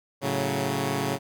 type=chord; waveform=10% pulse; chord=F# minor; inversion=first; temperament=equal; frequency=110 / 138.59 / 185 Hz; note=A2 / C#3 / F#3; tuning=0 / 0 / 0 cents; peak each=-23 / -19 / -23 dBFS; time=0.21-1.19 s; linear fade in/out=50 ms; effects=none